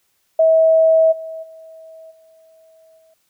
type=tone with level steps; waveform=sine; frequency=645 Hz; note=E5; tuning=38 cents flat; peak=-9 / -27 / -37 / -47 / -50 dBFS; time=0.39-3.14 s; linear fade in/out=5 ms; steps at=1.11 / 1.42 / 2.1 / 2.97 s; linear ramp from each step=20 ms; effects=white hiss -65 dBFS RMS until 3.29 s